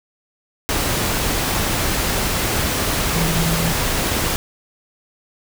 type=tone in noise; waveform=sine; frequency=164.81 Hz; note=E3; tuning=in tune; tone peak=-20 dBFS; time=3.16-3.72 s; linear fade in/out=0 ms; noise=pink; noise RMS=-20 dBFS; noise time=0.69-4.36 s; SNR=-3 dB; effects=none